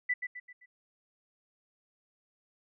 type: tone with echo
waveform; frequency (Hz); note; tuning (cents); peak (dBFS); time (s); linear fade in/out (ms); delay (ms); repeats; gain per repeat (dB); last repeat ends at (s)
sine; 1984; B6; +7; -26; 0.09-0.14; 10; 130; 4; -7; 0.66
effects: none